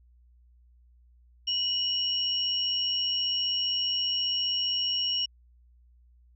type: tone pair together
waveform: sine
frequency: 2934 / 5539 Hz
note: F#7 / F8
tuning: -15 / -15 cents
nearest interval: major seventh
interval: 1100 cents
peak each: -27 / -30 dBFS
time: 1.47-5.26 s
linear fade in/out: 10 ms
effects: added 60 Hz sine -56 dBFS peak until 6.35 s